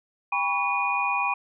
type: tone cluster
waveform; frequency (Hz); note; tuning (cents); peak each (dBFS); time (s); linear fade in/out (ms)
sine; 801 / 978 / 1121 / 2458; G5 / B5 / C#6 / D#7; +37 / -17 / +19 / -22; -29 / -28 / -30 / -26; 0.32-1.34; 5
effects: none